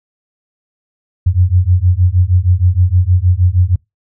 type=beating tone pair; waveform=sine; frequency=87.31 / 93.71 Hz; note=F2 / F#2; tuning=0 / +23 cents; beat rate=6.4 Hz; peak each=-11 dBFS; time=1.26-3.76 s; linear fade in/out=10 ms; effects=noise-tail reverb RT60 0.2 s tail -26 dB re dry